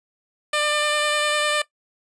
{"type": "tone with vibrato", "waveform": "10% pulse", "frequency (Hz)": 597, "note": "D5", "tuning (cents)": 28, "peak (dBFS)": -11, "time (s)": [0.53, 1.62], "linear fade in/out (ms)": 5, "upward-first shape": "sine", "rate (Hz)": 10, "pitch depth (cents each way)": 11, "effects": ["noise-tail reverb RT60 0.1 s tail -18 dB re dry", "resampled to 22050 Hz"]}